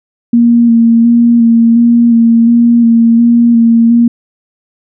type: tone with vibrato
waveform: sine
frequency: 233.1 Hz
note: A#3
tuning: in tune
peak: -3 dBFS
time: 0.33-4.08 s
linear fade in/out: 5 ms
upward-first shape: square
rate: 1.4 Hz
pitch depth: 19 cents each way
effects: none